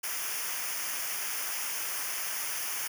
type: noise with comb filter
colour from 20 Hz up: white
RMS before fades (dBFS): -34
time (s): 0.03-2.88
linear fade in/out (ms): 10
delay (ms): 0.25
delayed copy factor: -0.8
effects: none